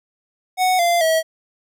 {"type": "tone with pitch steps", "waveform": "square", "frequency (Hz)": [740, 690.4, 644.2], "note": ["F#5", "F5", "E5"], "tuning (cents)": [0, -20, -40], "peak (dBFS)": -15, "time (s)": [0.57, 1.23], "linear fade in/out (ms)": 50, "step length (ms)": 220, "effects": []}